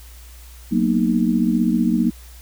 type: chord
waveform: sine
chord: B major seventh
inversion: second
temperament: just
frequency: 185.21 / 231.5 / 246.9 / 308.7 Hz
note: F#3 / A#3 / B3 / D#4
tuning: +2 / -12 / 0 / -14 cents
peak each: -21 / -18 / -24 / -22 dBFS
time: 0.71-2.11 s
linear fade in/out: 20 ms
effects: added 60 Hz sine -39 dBFS peak until 2.41 s + white hiss -47 dBFS RMS until 2.41 s